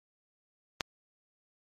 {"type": "click", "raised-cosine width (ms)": 0.2, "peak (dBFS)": -11, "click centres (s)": 0.808, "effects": ["MP3 64 kbps"]}